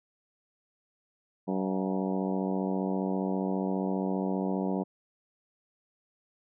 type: harmonic tone with a mistuned harmonic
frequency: 94.9 Hz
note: F#2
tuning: 44 cents sharp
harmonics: 2 / 3 / 4 / 5 / 6 / 7 / 8 / 9 / 10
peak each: -30 / -34 / -36 / -38 / -40 / -41 / -42 / -43 / -44 dBFS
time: 1.47-4.84 s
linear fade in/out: 20 ms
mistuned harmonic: 8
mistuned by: -60 cents
effects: none